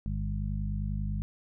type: harmonic tone with a mistuned harmonic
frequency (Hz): 50.1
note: G1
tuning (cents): +38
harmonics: 1 / 2 / 3 / 4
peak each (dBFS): -32 / -35 / -37 / -38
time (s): 0.06-1.22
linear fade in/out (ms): 0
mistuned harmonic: 4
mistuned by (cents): +20
effects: none